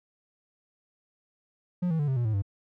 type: tone with pitch steps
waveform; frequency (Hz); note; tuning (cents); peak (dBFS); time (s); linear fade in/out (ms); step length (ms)
triangle; 178.3 / 161.62 / 146.51 / 132.8 / 120.38 / 109.12 / 98.92; F3 / E3 / D3 / C3 / B2 / A2 / G2; +36 / -34 / -4 / +26 / -44 / -14 / +16; -22; 1.82-2.422; 10; 86
effects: none